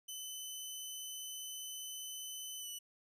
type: tone with pitch glide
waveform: 15% pulse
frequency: 3025 to 2966 Hz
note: F#7 to F#7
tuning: +38 to +4 cents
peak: -36 dBFS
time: 0.08-2.79 s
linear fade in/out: 10 ms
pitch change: -34 cents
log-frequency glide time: 2.59-2.67 s
effects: none